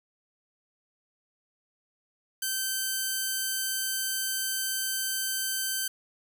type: tone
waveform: 5% pulse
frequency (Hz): 1547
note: G6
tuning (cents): -23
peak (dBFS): -17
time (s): 2.42-5.88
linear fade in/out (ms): 5
effects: none